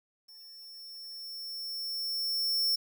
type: tone with level ramp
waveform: 45% pulse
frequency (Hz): 5400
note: E8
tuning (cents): +41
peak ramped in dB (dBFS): -50 to -25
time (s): 0.28-2.76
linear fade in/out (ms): 10
effects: 11-bit